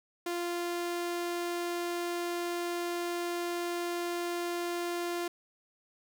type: tone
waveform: sawtooth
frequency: 347.4 Hz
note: F4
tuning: 9 cents flat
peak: -28 dBFS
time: 0.26-5.28 s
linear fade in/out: 5 ms
effects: none